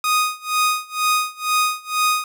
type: tone with tremolo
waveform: sawtooth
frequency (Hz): 1243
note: D#6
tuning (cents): -2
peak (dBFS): -11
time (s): 0.04-2.24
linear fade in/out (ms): 2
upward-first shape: sine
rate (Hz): 2.1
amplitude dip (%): 95
effects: none